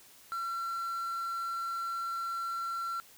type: tone with quantisation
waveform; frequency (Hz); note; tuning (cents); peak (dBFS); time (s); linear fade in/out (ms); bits
triangle; 1359; F6; -48; -31; 0.32-3; 0; 9
effects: white hiss -57 dBFS RMS until 3.17 s